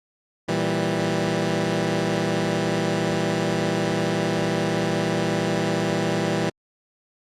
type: chord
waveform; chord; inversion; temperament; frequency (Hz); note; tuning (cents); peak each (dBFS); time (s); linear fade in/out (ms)
15% pulse; E diminished; second; equal; 116.54 / 164.81 / 196; Bb2 / E3 / G3; 0 / 0 / 0; -22 / -18 / -19; 0.48-6.5; 10
effects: low-pass 7000 Hz 12 dB/octave + Opus 48 kbps